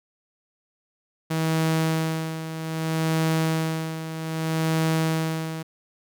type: tone with tremolo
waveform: sawtooth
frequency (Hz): 160.5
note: E3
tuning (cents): -46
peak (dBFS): -16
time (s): 1.3-5.63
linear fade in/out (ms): 10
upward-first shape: sine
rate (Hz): 0.63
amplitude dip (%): 70
effects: none